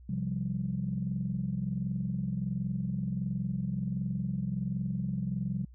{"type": "chord", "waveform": "sine", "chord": "C suspended fourth", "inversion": "none", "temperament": "equal", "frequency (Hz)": [130.81, 174.61, 196], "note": ["C3", "F3", "G3"], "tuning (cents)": [0, 0, 0], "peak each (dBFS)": -34, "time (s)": [0.09, 5.65], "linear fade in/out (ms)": 5, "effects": ["tanh soft clip ceiling -20 dBFS", "added 61 Hz sine -49 dBFS peak until 5.74 s"]}